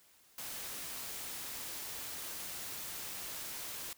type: noise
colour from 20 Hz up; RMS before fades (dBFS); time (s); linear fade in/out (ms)
white; -43; 0.38-3.93; 2
effects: white hiss -65 dBFS RMS until 3.97 s